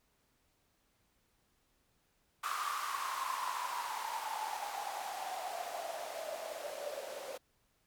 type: noise with band-pass filter sweep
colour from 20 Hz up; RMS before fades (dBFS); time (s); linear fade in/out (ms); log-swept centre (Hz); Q
blue; -40; 2.43-7.38; 10; 1200 to 530; 8.9
effects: pink hiss -75 dBFS RMS until 7.86 s